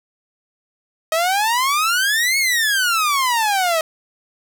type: exponential two-way sweep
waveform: sawtooth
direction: up then down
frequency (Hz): 627 to 2217 to 627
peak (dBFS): -12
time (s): 1.12-3.81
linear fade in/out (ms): 2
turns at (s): 2.38
effects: none